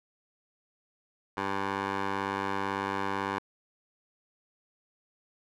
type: tone with band-pass filter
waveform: 15% pulse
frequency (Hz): 98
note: G2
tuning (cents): 0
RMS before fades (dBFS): -32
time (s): 1.37-3.39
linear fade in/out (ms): 5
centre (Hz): 1100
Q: 1.2
effects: none